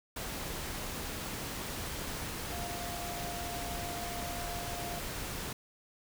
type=tone in noise; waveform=sine; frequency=698.5 Hz; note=F5; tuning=in tune; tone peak=-41 dBFS; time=2.52-4.99 s; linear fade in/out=5 ms; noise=pink; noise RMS=-39 dBFS; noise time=0.16-5.53 s; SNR=-5 dB; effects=none